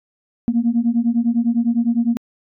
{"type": "beating tone pair", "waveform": "sine", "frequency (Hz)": [229.5, 239.4], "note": ["A#3", "A#3"], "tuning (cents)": [-27, 46], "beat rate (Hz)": 9.9, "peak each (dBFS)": -17, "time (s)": [0.48, 2.17], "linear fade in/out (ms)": 0, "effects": ["tanh soft clip ceiling -8 dBFS"]}